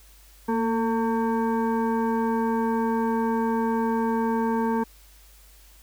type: tone with frequency modulation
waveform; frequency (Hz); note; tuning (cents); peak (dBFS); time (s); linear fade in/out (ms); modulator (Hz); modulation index
sine; 230; A#3; -23; -21; 0.48-4.84; 10; 678; 1.1
effects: added 50 Hz sine -51 dBFS peak until 5.82 s + white hiss -55 dBFS RMS until 5.82 s